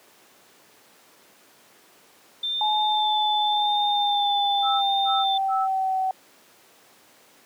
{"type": "tone with vibrato", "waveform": "sine", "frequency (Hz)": 3567, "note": "A7", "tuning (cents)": 23, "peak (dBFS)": -24, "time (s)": [2.43, 5.38], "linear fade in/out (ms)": 5, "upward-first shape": "sine", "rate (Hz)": 0.88, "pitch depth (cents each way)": 23}
{"type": "tone with pitch glide", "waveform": "sine", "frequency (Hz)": [850, 757.3], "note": ["G#5", "F#5"], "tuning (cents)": [40, 40], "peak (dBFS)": -21, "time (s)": [2.61, 6.11], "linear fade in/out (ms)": 2, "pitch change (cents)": -200, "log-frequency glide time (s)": [3.15, 5.99]}
{"type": "tone bursts", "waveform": "sine", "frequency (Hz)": 1311, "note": "E6", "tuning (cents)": -10, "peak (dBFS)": -25, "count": 3, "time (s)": [4.62, 5.68], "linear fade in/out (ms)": 50, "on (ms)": 200, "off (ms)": 230}
{"effects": ["pink hiss -54 dBFS RMS until 7.45 s", "high-pass 300 Hz 12 dB/octave"]}